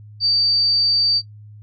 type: tone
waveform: sine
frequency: 4625 Hz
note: D8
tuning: 27 cents flat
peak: -14 dBFS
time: 0.2-1.22 s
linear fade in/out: 50 ms
effects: noise-tail reverb RT60 0.1 s tail -17 dB re dry + added 105 Hz sine -38 dBFS peak until 1.62 s